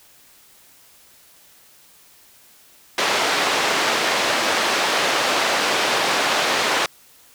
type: band-pass noise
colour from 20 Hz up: pink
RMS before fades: -20 dBFS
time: 2.98-6.86 s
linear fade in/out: 2 ms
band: 500 to 4900 Hz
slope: 12 dB/octave
effects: white hiss -51 dBFS RMS until 7.34 s